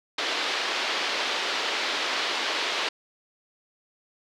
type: band-pass noise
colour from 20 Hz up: white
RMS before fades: -28 dBFS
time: 0.18-2.89 s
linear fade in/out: 5 ms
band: 310 to 4300 Hz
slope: 24 dB/octave
effects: none